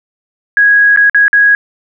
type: tone with dropouts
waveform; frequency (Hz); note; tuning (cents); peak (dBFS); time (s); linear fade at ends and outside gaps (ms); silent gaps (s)
sine; 1656; G#6; -5; -4; 0.57-1.55; 1; 0.962-0.973 / 1.097-1.146 / 1.281-1.33
effects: none